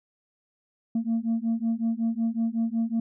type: beating tone pair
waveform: sine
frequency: 225.5 / 230.9 Hz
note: A3 / A#3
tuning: +43 / -16 cents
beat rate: 5.4 Hz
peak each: -25 dBFS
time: 0.95-3 s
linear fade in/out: 5 ms
effects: tanh soft clip ceiling -20 dBFS